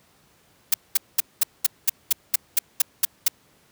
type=noise bursts; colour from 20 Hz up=blue; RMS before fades=-17 dBFS; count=12; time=0.72-3.282 s; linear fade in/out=5 ms; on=21 ms; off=210 ms; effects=pink hiss -59 dBFS RMS until 3.71 s + high-pass 80 Hz 12 dB/octave